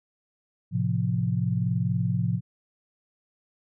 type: chord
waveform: sine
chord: F major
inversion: first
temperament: equal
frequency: 110 / 130.81 / 174.61 Hz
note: A2 / C3 / F3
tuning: 0 / 0 / 0 cents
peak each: -27 dBFS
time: 0.71-2.41 s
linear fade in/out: 50 ms
effects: none